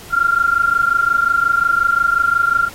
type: tone pair together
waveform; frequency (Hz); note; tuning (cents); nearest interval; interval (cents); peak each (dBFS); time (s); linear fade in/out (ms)
sine; 1374.4 / 1400; F6 / F6; -28 / +4; unison; 32; -15; 0.1-2.7; 50
effects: pink hiss -37 dBFS RMS until 2.74 s + AAC 48 kbps